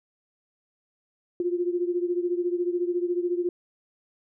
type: beating tone pair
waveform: sine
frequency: 349.2 / 363.2 Hz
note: F4 / F#4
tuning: 0 / -32 cents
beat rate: 14 Hz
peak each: -25 / -29 dBFS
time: 1.4-3.49 s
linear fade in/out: 2 ms
effects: none